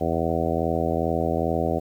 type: harmonic tone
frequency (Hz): 82.41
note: E2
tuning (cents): 0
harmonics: 1 / 2 / 3 / 4 / 5 / 6 / 7 / 8 / 9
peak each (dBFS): -30 / -30 / -30 / -30 / -30 / -30 / -30 / -30 / -30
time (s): 0-1.8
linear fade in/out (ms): 20
effects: 9-bit